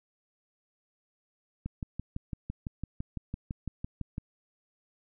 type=click train; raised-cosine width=5 ms; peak=-22 dBFS; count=16; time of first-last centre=1.66-4.181 s; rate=5.95 Hz; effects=none